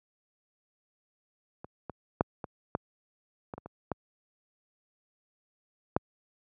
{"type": "clicks", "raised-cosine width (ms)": 1, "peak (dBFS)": [-27, -23, -9, -22, -14, -23, -27, -28, -16, -10], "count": 10, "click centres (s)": [1.645, 1.897, 2.209, 2.442, 2.751, 3.538, 3.58, 3.66, 3.917, 5.965], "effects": ["high-pass 80 Hz 12 dB/octave"]}